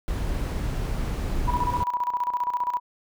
brown noise, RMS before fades -27 dBFS, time 0.08-1.83 s, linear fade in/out 0 ms
sine tone with tremolo, 978 Hz, B5, 17 cents flat, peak -21 dBFS, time 1.47-2.8 s, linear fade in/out 20 ms, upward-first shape square, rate 15 Hz, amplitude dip 70%
effects none

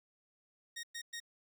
15% pulse tone bursts, 1864.7 Hz, A#6, in tune, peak -35 dBFS, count 3, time 0.76-1.202 s, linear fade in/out 10 ms, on 74 ms, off 110 ms, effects none

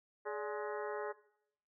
harmonic tone with a mistuned harmonic, 210 Hz, G#3, 19 cents sharp, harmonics 2 / 3 / 4 / 5 / 6 / 7 / 8 / 9, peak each -40 / -44 / -46 / -48 / -50 / -51 / -52 / -53 dBFS, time 0.25-1.13 s, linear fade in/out 20 ms, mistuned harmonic 3, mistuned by -140 cents, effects noise-tail reverb RT60 0.7 s tail -18 dB re dry

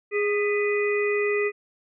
harmonic tone with a mistuned harmonic, 412.8 Hz, G#4, 10 cents flat, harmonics 1 / 3 / 5 / 6, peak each -22 / -35 / -29 / -31 dBFS, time 0.11-1.52 s, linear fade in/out 50 ms, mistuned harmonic 5, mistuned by -57 cents, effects none

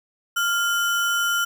sine tone with sample-and-hold, 1396 Hz, F6, 1 cent flat, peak -19 dBFS, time 0.36-1.45 s, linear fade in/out 10 ms, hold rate 4410 Hz, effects none

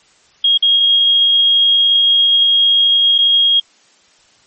sine tone with dropouts, 3267 Hz, G#7, 29 cents flat, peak -8 dBFS, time 0.44-3.6 s, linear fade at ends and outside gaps 5 ms, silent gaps 0.576-0.624 / 3.181-3.186 s, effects white hiss -51 dBFS RMS until 4.46 s + MP3 32 kbps

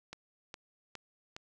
click train, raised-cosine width 0.2 ms, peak -26 dBFS, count 4, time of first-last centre 0.13-1.365 s, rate 2.43 Hz, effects none

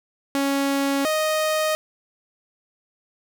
sawtooth tone pair in turn, 277.2 / 622.3 Hz, C#4 / D#5, 0 / 0 cents, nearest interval octave + major second, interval 1400 cents, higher second, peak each -16 dBFS, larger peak neither, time 0.35-1.05 / 1.05-1.75 s, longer neither, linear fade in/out 0 ms, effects none

